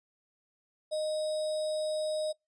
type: tone with sample-and-hold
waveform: sine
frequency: 618 Hz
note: D#5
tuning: 12 cents flat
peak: -29 dBFS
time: 0.91-2.33 s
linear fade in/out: 20 ms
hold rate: 4410 Hz
effects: noise-tail reverb RT60 0.2 s tail -25 dB re dry + resampled to 22050 Hz